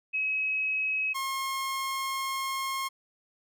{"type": "tone pair in turn", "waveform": ["sine", "sawtooth"], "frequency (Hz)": [2556, 1074.7], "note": ["D#7", "C6"], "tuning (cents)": [46, 46], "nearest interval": "octave + minor third", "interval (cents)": 1500, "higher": "first", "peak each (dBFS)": -26, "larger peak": "neither", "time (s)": [[0.13, 1.14], [1.14, 2.89]], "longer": "second", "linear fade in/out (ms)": 20, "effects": []}